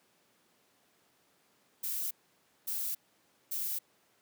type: noise bursts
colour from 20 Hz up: violet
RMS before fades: -35 dBFS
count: 3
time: 1.83-3.79 s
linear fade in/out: 10 ms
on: 280 ms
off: 560 ms
effects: pink hiss -69 dBFS RMS until 4.21 s + high-pass 200 Hz 12 dB/octave